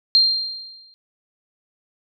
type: tone with exponential decay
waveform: sine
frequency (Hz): 4186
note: C8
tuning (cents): 0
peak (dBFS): -9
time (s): 0.15-0.94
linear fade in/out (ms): 0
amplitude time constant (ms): 170
effects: none